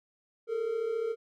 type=tone pair together; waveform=triangle; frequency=423.1 / 457.5 Hz; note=G#4 / A#4; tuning=+32 / -32 cents; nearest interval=minor second; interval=136 cents; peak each=-34 / -28 dBFS; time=0.47-1.16 s; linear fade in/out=50 ms; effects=none